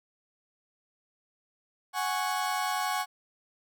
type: chord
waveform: 35% pulse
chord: F# suspended second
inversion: none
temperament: equal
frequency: 740 / 830.6 / 1108.7 Hz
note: F#5 / G#5 / C#6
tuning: 0 / 0 / 0 cents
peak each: -31 dBFS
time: 1.93-3.06 s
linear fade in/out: 50 ms
effects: none